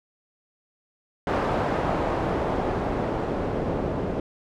white noise with low-pass filter sweep, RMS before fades -26 dBFS, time 1.27-4.2 s, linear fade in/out 2 ms, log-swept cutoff 860 to 460 Hz, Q 0.93, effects none

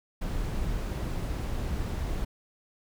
brown noise, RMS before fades -31 dBFS, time 0.21-2.25 s, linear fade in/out 10 ms, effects none

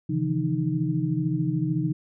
sine tone cluster, 133.5 / 155.6 / 169.2 / 309.6 Hz, C3 / D#3 / E3 / D#4, +35 / 0 / +45 / -9 cents, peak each -28 dBFS, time 0.09-1.93 s, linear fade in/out 10 ms, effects none

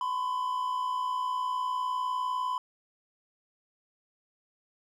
triangle tone pair together, 1007 / 1066.9 Hz, B5 / C6, +33 / +33 cents, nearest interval minor second, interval 100 cents, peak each -27 / -35 dBFS, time 0.01-2.58 s, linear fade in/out 2 ms, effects none

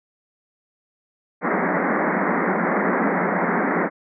pink band-pass noise, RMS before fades -21 dBFS, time 1.41-3.9 s, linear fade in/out 50 ms, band 170 to 2100 Hz, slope 96 dB/octave, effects none

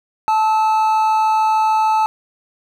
triangle tone pair together, 873.3 / 1295 Hz, A5 / E6, -13 / -31 cents, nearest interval perfect fifth, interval 682 cents, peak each -11 / -21 dBFS, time 0.28-2.06 s, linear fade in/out 0 ms, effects none

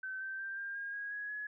sine tone with pitch steps, 1534 / 1555.4 / 1577.1 / 1599.1 / 1621.5 / 1644.1 / 1667.1 / 1690.3 Hz, G6 / G6 / G6 / G6 / G#6 / G#6 / G#6 / G#6, -38 / -14 / +10 / +34 / -42 / -18 / +6 / +30 cents, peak -38 dBFS, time 0.03-1.47 s, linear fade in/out 5 ms, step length 180 ms, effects none

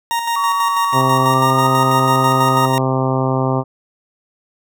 40% pulse tone with tremolo, 932.3 Hz, A#5, in tune, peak -15 dBFS, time 0.11-2.78 s, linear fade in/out 0 ms, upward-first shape square, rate 6.1 Hz, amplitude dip 45%
sine tone with pitch glide, 1126 to 1242.2 Hz, C#6 to D#6, +27 to -3 cents, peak -16 dBFS, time 0.36-2.66 s, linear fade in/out 5 ms, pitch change +170 cents, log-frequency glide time 1.17-1.67 s
harmonic tone, 131.3 Hz, C3, 6 cents sharp, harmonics 1 / 2 / 3 / 4 / 5 / 6 / 7 / 8 / 9, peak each -18 / -21 / -23 / -24 / -25 / -26 / -26 / -27 / -28 dBFS, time 0.92-3.64 s, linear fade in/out 50 ms
effects none

